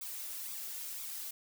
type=noise with flanger; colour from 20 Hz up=blue; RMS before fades=-42 dBFS; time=0.01-1.31 s; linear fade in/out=5 ms; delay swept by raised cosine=0.83 to 3.43 ms; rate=2 Hz; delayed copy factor=+0.7; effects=none